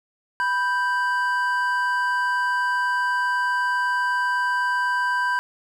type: tone pair together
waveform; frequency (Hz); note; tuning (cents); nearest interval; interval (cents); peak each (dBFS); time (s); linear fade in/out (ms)
triangle; 987.8 / 1568; B5 / G6; 0 / 0; minor sixth; 800; -21; 0.4-5.39; 0
effects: none

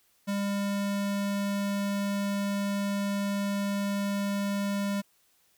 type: tone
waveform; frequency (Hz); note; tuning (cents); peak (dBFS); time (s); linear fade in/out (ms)
square; 200.6; G3; +40; -28; 0.27-5.02; 20
effects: white hiss -67 dBFS RMS until 5.57 s

